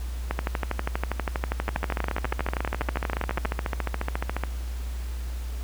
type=two click trains; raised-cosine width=0.5 ms; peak=-12 / -11 dBFS; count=40 / 40; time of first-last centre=1.69-4.436 / 0.31-3.455 s; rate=14.2 / 12.4 Hz; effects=added 60 Hz sine -29 dBFS peak until 5.63 s + pink hiss -46 dBFS RMS until 5.63 s